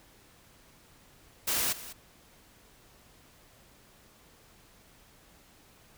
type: noise with echo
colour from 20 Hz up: white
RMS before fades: -29 dBFS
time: 1.47-1.73 s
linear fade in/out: 10 ms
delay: 200 ms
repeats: 1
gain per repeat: -15 dB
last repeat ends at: 1.93 s
effects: pink hiss -59 dBFS RMS until 5.97 s